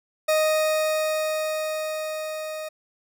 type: tone with level ramp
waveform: 40% pulse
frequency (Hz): 622.3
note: D#5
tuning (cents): 0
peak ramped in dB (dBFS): -17 to -30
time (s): 0.28-2.69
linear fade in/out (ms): 10
effects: none